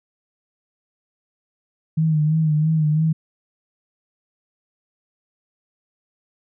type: tone with vibrato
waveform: sine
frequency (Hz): 155.56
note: D#3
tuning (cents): 0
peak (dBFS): -15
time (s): 1.97-3.13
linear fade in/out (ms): 10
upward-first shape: sine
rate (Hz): 3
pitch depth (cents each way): 52
effects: none